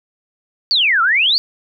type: exponential two-way sweep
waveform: sine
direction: down then up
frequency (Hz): 4699 to 1291 to 4699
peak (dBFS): -11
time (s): 0.71-1.38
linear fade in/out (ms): 0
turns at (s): 1.02
effects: none